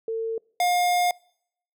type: tone pair in turn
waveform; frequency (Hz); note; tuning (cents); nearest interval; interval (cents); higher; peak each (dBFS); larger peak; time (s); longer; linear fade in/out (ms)
sine / square; 449.8 / 711.5; A4 / F5; +38 / +32; minor sixth; 794; second; -25 / -20; second; 0.08-0.38 / 0.6-1.11; second; 2
effects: noise-tail reverb RT60 0.7 s tail -26 dB re dry